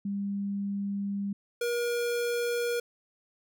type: tone pair in turn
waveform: sine / square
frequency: 200 / 477.1 Hz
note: G3 / A#4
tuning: +35 / +40 cents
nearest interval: octave + minor third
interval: 1505 cents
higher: second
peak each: -29 / -28 dBFS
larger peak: second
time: 0.05-1.33 / 1.61-2.8 s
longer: first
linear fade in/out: 5 ms
effects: none